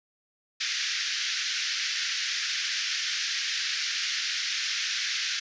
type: band-pass noise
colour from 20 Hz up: white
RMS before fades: -30 dBFS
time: 0.6-5.4 s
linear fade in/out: 10 ms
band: 1500 to 6000 Hz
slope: 48 dB/octave
effects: resampled to 16000 Hz